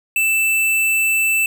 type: tone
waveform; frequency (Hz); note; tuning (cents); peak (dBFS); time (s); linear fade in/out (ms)
square; 2650; E7; +9; -15; 0.16-1.46; 2
effects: none